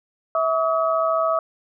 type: tone cluster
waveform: sine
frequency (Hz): 650 / 1139 / 1273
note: E5 / C#6 / D#6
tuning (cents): -24 / +47 / +39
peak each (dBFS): -20 / -25 / -23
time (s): 0.35-1.39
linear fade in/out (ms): 2
effects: none